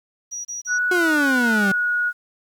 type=tone bursts; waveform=sine; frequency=5790 Hz; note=F#8; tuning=38 cents flat; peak=-27 dBFS; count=3; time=0.31-0.788 s; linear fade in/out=20 ms; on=140 ms; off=29 ms
type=tone with pitch glide; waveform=sine; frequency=1471 to 1451.6 Hz; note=F#6 to F#6; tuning=-11 to -34 cents; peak=-18 dBFS; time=0.67-2.13 s; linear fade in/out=50 ms; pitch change=-23 cents; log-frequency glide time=1.3-1.93 s
type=exponential sweep; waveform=40% pulse; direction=down; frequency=368.5 to 190.4 Hz; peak=-18 dBFS; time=0.91-1.72 s; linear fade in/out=5 ms
effects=9-bit